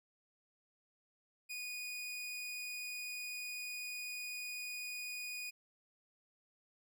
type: tone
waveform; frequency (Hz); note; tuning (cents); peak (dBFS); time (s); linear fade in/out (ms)
sawtooth; 2468; D#7; -15; -38; 1.49-5.51; 20
effects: none